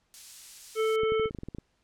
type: noise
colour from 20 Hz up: violet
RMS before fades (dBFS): -37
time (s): 0.14-0.96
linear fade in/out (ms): 0
type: harmonic tone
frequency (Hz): 440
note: A4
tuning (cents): 0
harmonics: 1 / 3 / 5 / 7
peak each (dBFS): -24 / -34 / -38 / -41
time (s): 0.75-1.3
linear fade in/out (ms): 50
type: clicks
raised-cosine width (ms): 3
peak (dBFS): -25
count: 11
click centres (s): 1.034 / 1.121 / 1.197 / 1.258 / 1.309 / 1.348 / 1.387 / 1.434 / 1.486 / 1.548 / 1.585
effects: pink hiss -72 dBFS RMS until 1.83 s + low-pass 7000 Hz 12 dB/octave